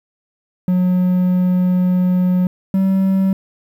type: tone pair in turn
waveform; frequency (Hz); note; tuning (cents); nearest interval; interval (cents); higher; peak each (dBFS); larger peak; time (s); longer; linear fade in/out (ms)
triangle; 181.6 / 191.62; F#3 / G3; -32 / -39; minor second; 93; second; -10; neither; 0.68-2.47 / 2.74-3.33; first; 2
effects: 8-bit